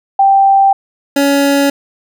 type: tone pair in turn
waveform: sine / 25% pulse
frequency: 784 / 280.6 Hz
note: G5 / C#4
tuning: 0 / +21 cents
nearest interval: octave + tritone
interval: 1779 cents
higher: first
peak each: -5 dBFS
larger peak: neither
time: 0.19-0.73 / 1.16-1.7 s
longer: neither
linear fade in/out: 5 ms
effects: none